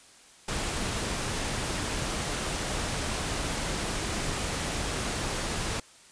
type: noise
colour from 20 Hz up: pink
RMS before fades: -31 dBFS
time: 0.48-5.8 s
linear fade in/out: 5 ms
effects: white hiss -54 dBFS RMS until 6.11 s + resampled to 22050 Hz